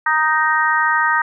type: harmonic tone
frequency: 311.1 Hz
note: D#4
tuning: in tune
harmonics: 3 / 4 / 5 / 6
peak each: -19 / -19 / -19 / -19 dBFS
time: 0.06-1.22 s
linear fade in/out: 5 ms
effects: none